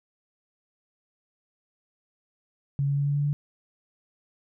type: tone with pitch steps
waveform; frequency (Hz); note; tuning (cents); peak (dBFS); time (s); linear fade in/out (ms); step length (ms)
sine; 140 / 141.06 / 142.12 / 143.19 / 144.27 / 145.36; C#3 / C#3 / C#3 / D3 / D3 / D3; +18 / +31 / +44 / -43 / -30 / -17; -22; 2.79-3.33; 0; 90
effects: none